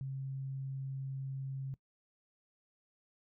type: tone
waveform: sine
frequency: 134.7 Hz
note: C#3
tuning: 49 cents flat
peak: -37 dBFS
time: 0.01-1.74 s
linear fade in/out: 0 ms
effects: noise-tail reverb RT60 0.1 s tail -21 dB re dry